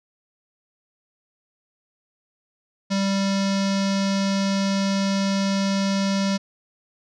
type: tone with low-pass filter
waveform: square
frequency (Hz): 196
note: G3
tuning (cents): 0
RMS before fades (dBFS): -22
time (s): 2.9-6.38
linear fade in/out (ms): 20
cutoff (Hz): 5300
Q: 2.9
effects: none